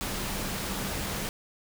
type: tone in noise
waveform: sine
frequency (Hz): 195.7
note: G3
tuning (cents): -3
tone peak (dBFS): -41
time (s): 0.01-1.29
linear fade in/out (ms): 0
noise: pink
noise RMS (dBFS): -33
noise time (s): 0.01-1.29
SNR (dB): -11
effects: none